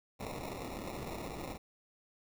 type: noise with sample-and-hold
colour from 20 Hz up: white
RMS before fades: -42 dBFS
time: 0.19-1.58 s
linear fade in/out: 20 ms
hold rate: 1575 Hz
effects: none